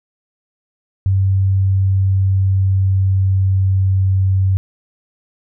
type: tone with pitch glide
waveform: sine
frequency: 96.3 to 95.36 Hz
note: G2 to G2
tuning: -30 to -47 cents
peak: -11 dBFS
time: 1.06-4.57 s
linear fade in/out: 0 ms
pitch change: -17 cents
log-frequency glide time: 1.46-4.23 s
effects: none